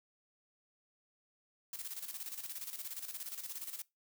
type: noise with tremolo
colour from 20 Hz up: blue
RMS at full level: -42 dBFS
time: 1.73-3.82 s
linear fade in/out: 2 ms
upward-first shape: square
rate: 17 Hz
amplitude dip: 65%
effects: noise-tail reverb RT60 0.2 s tail -22 dB re dry